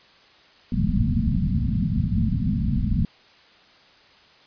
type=low-pass noise; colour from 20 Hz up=white; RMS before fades=-22 dBFS; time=0.72-3.05 s; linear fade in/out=2 ms; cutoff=240 Hz; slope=96 dB/octave; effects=white hiss -53 dBFS RMS until 4.46 s + resampled to 11025 Hz